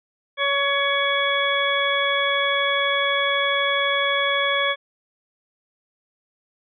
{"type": "harmonic tone", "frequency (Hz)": 561, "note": "C#5", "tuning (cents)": 21, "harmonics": [1, 2, 3, 4, 6], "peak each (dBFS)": [-25, -25, -25, -25, -25], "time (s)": [0.37, 4.76], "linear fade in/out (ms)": 50, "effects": []}